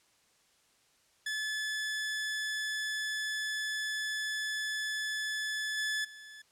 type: tone with level steps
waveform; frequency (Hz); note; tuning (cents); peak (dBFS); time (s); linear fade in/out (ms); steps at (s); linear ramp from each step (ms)
sawtooth; 1727; A6; -33; -29 / -27 / -44; 1.26-6.42; 5; 5.77 / 6.04; 10
effects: white hiss -68 dBFS RMS until 6.51 s + low-pass 9000 Hz 12 dB/octave